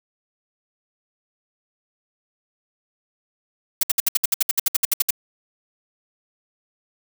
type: noise bursts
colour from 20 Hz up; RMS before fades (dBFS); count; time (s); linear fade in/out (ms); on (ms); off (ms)
blue; -17; 16; 3.81-5.107; 5; 22; 63
effects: none